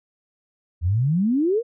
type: exponential sweep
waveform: sine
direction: up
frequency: 78.9 to 493.9 Hz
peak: -17 dBFS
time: 0.81-1.63 s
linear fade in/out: 50 ms
effects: none